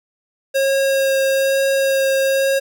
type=tone with vibrato; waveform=square; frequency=541 Hz; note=C#5; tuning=42 cents flat; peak=-15 dBFS; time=0.54-2.6 s; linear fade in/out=20 ms; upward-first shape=sine; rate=1.1 Hz; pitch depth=9 cents each way; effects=none